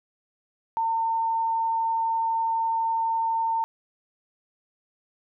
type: tone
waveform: sine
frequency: 906 Hz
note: A#5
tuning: 50 cents flat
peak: -22 dBFS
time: 0.77-3.64 s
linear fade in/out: 0 ms
effects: none